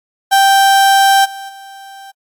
35% pulse tone with level steps, 784 Hz, G5, in tune, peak -5 / -24 / -30 dBFS, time 0.31-2.12 s, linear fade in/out 20 ms, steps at 1.24 / 1.48 s, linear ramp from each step 20 ms, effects AAC 64 kbps

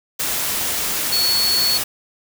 sine tone in noise, 4400 Hz, C#8, 14 cents flat, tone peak -16 dBFS, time 1.12-1.78 s, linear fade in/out 10 ms, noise white, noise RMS -22 dBFS, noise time 0.19-1.84 s, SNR +3 dB, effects none

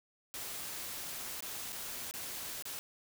white noise with dropouts, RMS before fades -42 dBFS, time 0.34-2.79 s, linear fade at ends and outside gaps 0 ms, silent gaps 1.406-1.424 / 1.722-1.728 / 2.111-2.139 / 2.624-2.654 s, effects none

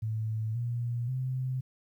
sine tone with pitch steps, 110 / 119.26 / 129.31 Hz, A2 / A#2 / C3, 0 / +40 / -20 cents, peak -29 dBFS, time 0.02-1.61 s, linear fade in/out 10 ms, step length 530 ms, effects 11-bit

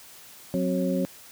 sine tone cluster, 183.8 / 264.4 / 369.6 / 545 Hz, F#3 / C4 / F#4 / C#5, -11 / +18 / -2 / -29 cents, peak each -26 / -28 / -33 / -29 dBFS, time 0.54-1.05 s, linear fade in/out 0 ms, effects white hiss -48 dBFS RMS until 1.31 s + high-pass 60 Hz 12 dB/octave

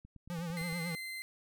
click train, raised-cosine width 5 ms, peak -40 dBFS, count 7, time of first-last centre 0.05-0.727 s, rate 8.86 Hz
square tone with vibrato, 169.4 Hz, E3, 48 cents sharp, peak -37 dBFS, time 0.3-0.95 s, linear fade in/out 0 ms, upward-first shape triangle, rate 9.1 Hz, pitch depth 100 cents each way
35% pulse tone, 2071 Hz, C7, 18 cents flat, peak -38 dBFS, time 0.57-1.22 s, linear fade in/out 0 ms
effects none

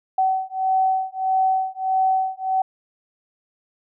sine beating tone pair, 758 / 759.6 Hz, F#5 / F#5, +42 / +45 cents, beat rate 1.6 Hz, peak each -21 dBFS, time 0.18-2.62 s, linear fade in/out 5 ms, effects none

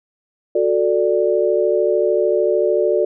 sine chord, D major, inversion first, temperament just, 367.1 / 440.5 / 587.3 Hz, F#4 / A4 / D5, -14 / +2 / 0 cents, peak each -18 dBFS, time 0.55-3.05 s, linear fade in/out 5 ms, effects none

